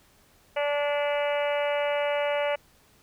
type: harmonic tone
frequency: 290 Hz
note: D4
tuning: 22 cents flat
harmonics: 2 / 3 / 4 / 5 / 6 / 7 / 8 / 9 / 10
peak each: -25 / -33 / -39 / -38 / -41 / -37 / -37 / -41 / -39 dBFS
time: 0.56-2.56 s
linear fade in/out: 10 ms
effects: pink hiss -60 dBFS RMS until 3.02 s